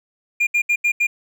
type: tone bursts at uneven times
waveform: triangle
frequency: 2410 Hz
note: D7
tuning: 44 cents sharp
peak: -13 dBFS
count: 5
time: 0.4-0.47 / 0.54-0.62 / 0.69-0.76 / 0.84-0.92 / 1-1.07 s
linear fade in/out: 10 ms
effects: none